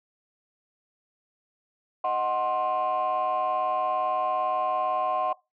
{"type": "chord", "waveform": "sine", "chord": "C diminished", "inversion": "first", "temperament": "equal with one note detuned", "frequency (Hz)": [622.3, 740, 1054.4], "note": ["Eb5", "Gb5", "C6"], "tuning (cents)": [0, 0, 13], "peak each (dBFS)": [-29, -25, -26], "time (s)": [2.04, 5.33], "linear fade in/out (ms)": 5, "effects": ["noise-tail reverb RT60 0.2 s tail -19 dB re dry", "tanh soft clip ceiling -19 dBFS"]}